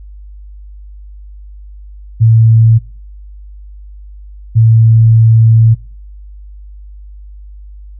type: tone pair in turn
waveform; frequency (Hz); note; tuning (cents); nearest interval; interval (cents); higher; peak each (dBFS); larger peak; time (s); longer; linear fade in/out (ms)
sine; 112.7 / 112.7; A2 / A2; +42 / +42; unison; 0; neither; -3; neither; 2.2-2.79 / 4.55-5.75; second; 20
effects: noise-tail reverb RT60 0.4 s tail -25 dB re dry + added 50 Hz sine -29 dBFS peak until 7.99 s